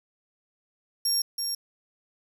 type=tone with echo; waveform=25% pulse; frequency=5550 Hz; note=F8; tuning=12 cents flat; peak=-18 dBFS; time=1.05-1.22 s; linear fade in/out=5 ms; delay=330 ms; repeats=1; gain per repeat=-5 dB; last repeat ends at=1.55 s; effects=none